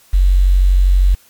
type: tone with quantisation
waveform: sine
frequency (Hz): 46.25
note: F#1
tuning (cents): 0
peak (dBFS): -7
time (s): 0.13-1.15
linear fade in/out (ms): 10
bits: 6
effects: white hiss -49 dBFS RMS until 1.29 s + MP3 96 kbps